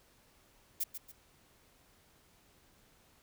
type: noise with echo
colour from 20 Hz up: violet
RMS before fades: -33 dBFS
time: 0.8-0.84 s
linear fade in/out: 10 ms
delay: 140 ms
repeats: 2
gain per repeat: -9 dB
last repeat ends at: 1.12 s
effects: pink hiss -66 dBFS RMS until 3.22 s